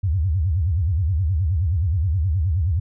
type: tone with vibrato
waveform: sine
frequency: 85.3 Hz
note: F2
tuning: 40 cents flat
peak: -17 dBFS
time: 0.03-2.8 s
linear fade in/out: 10 ms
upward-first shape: sine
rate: 9.5 Hz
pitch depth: 280 cents each way
effects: none